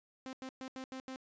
sawtooth tone bursts at uneven times, 261.6 Hz, C4, in tune, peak -38 dBFS, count 6, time 0.26-0.33 / 0.42-0.49 / 0.61-0.68 / 0.76-0.84 / 0.92-1 / 1.08-1.16 s, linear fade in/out 0 ms, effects resampled to 16000 Hz

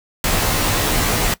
pink noise with comb filter, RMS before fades -18 dBFS, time 0.24-1.34 s, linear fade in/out 2 ms, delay 15 ms, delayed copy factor -0.95, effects noise-tail reverb RT60 0.1 s tail -17 dB re dry

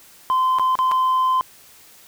sine tone with dropouts, 1032 Hz, C6, 24 cents flat, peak -13 dBFS, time 0.3-1.41 s, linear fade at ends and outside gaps 0 ms, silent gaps 0.586-0.596 / 0.754-0.789 / 0.914-0.918 s, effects tanh soft clip ceiling -14 dBFS + white hiss -48 dBFS RMS until 2.07 s

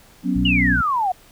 sine chord, F# suspended fourth, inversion none, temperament just, 185 / 246.7 / 277.5 Hz, F#3 / B3 / C#4, 0 / -2 / +2 cents, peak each -22 dBFS, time 0.23-0.78 s, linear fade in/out 50 ms
harmonic tone, 61.6 Hz, B1, 4 cents flat, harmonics 1 / 2 / 3 / 4, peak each -23 / -26 / -28 / -29 dBFS, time 0.35-0.82 s, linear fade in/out 10 ms
sine exponential sweep, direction down, 2960 to 709 Hz, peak -17 dBFS, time 0.45-1.12 s, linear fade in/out 5 ms
effects pink hiss -50 dBFS RMS until 1.31 s

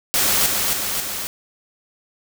white noise with echo, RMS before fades -18 dBFS, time 0.14-0.46 s, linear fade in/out 0 ms, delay 270 ms, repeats 3, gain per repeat -3 dB, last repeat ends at 1.27 s, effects none

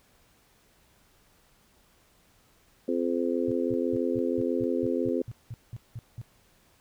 harmonic tone, 86.1 Hz, F2, 24 cents flat, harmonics 3 / 4 / 5 / 6, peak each -29 / -30 / -31 / -32 dBFS, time 2.88-5.22 s, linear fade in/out 5 ms
sine tone bursts, 116.6 Hz, A#2, 1 cent sharp, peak -34 dBFS, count 13, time 3.48-6.215 s, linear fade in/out 0 ms, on 35 ms, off 190 ms
effects pink hiss -63 dBFS RMS until 6.8 s

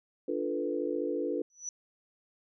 sine chord, B half-diminished seventh, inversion first, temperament equal, 293.7 / 349.2 / 440 / 493.9 Hz, D4 / F4 / A4 / B4, 0 / 0 / 0 / 0 cents, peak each -35 dBFS, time 0.28-1.42 s, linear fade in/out 5 ms
sine tone with exponential growth, 5930 Hz, F#8, 3 cents sharp, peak -31 dBFS, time 1.5-1.69 s, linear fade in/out 1 ms, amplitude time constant 41 ms
effects none

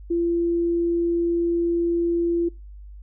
sine tone, 341 Hz, F4, 41 cents flat, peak -19 dBFS, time 0.1-2.49 s, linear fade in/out 10 ms, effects noise-tail reverb RT60 0.3 s tail -25 dB re dry + added 50 Hz sine -38 dBFS peak until 3.02 s

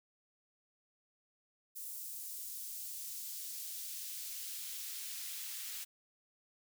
white noise with high-pass filter sweep, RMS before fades -44 dBFS, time 1.75-5.85 s, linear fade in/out 20 ms, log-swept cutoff 8300 to 2000 Hz, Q 0.71, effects none

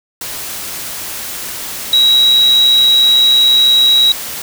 sine tone in noise, 3858 Hz, B7, 41 cents flat, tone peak -6 dBFS, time 1.93-4.12 s, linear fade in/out 2 ms, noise white, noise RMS -24 dBFS, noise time 0.21-4.42 s, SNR +15 dB, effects none

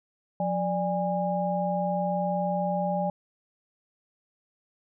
sine tone cluster, 177.9 / 591 / 817 Hz, F3 / D5 / G#5, +32 / +11 / -29 cents, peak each -29 dBFS, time 0.4-3.1 s, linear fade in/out 2 ms, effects none

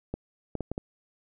clicks, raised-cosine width 2 ms, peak -18 dBFS, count 5, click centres 0.14 / 0.553 / 0.607 / 0.716 / 0.779 s, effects none

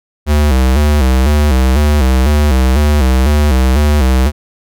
square tone with vibrato, 69.3 Hz, C#2, in tune, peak -8 dBFS, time 0.26-4.32 s, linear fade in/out 50 ms, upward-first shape square, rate 2 Hz, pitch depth 120 cents each way, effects none

